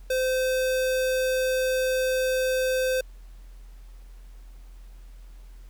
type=tone; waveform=square; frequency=516 Hz; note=C5; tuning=24 cents flat; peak=-23 dBFS; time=0.1-3.01 s; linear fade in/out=5 ms; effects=added 42 Hz sine -42 dBFS peak until 5.69 s + pink hiss -61 dBFS RMS until 5.69 s